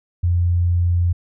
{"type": "tone", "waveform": "sine", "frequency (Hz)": 87.31, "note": "F2", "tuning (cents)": 0, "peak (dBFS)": -14, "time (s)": [0.23, 1.13], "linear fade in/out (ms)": 10, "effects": []}